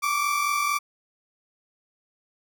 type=tone pair together; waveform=30% pulse; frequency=1130.3 / 1174.7 Hz; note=C#6 / D6; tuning=+33 / 0 cents; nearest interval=minor second; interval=67 cents; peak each=-26 / -21 dBFS; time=0.02-0.79 s; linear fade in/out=20 ms; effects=none